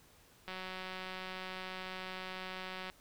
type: click train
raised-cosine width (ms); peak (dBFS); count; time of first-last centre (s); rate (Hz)
0.3; -27; 451; 0.48-2.899; 186
effects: pink hiss -63 dBFS RMS until 3 s